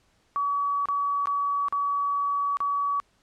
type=tone with dropouts; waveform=sine; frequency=1137 Hz; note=C#6; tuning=44 cents sharp; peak=-23 dBFS; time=0.36-3 s; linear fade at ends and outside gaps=0 ms; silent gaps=0.856-0.886 / 1.257-1.271 / 1.684-1.725 / 2.57-2.604 s; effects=pink hiss -66 dBFS RMS until 3.22 s + low-pass 8000 Hz 12 dB/octave